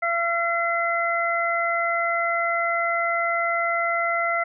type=harmonic tone; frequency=680 Hz; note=F5; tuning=46 cents flat; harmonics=1 / 2 / 3; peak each=-25 / -25 / -25 dBFS; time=0.02-4.44 s; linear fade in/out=10 ms; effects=none